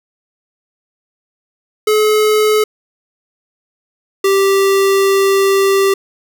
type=tone pair in turn; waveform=square; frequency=427.6 / 391.2 Hz; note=A4 / G4; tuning=-49 / -4 cents; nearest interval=major second; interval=155 cents; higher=first; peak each=-10 dBFS; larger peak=neither; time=1.87-2.64 / 4.24-5.94 s; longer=second; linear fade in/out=5 ms; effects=none